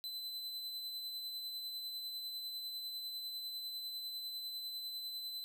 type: tone with tremolo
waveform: 45% pulse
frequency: 4030 Hz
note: B7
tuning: 34 cents sharp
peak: -39 dBFS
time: 0.04-5.44 s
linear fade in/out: 0 ms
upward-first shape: triangle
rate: 10 Hz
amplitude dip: 35%
effects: none